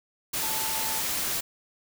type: tone in noise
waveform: sine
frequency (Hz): 881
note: A5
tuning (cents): +2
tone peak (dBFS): -36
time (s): 0.42-1.01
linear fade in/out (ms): 10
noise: white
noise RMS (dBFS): -29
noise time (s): 0.33-1.41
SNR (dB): -10
effects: none